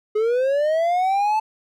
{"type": "linear sweep", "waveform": "triangle", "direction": "up", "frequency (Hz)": [418.2, 880], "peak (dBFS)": -15, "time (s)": [0.15, 1.4], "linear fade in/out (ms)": 10, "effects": []}